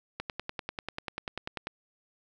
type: click train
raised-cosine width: 0.3 ms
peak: -18 dBFS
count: 16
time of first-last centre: 0.2-1.671 s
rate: 10.2 Hz
effects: none